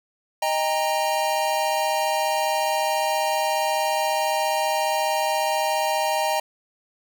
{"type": "chord", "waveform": "square", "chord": "Eb major", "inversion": "none", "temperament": "equal with one note detuned", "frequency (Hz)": [622.3, 797.7, 932.3], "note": ["Eb5", "G5", "Bb5"], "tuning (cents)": [0, 30, 0], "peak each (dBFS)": -26, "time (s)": [0.42, 6.4], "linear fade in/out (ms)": 5, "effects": []}